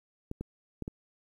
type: clicks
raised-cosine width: 3 ms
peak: -23 dBFS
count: 4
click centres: 0.314 / 0.41 / 0.823 / 0.879 s
effects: 10-bit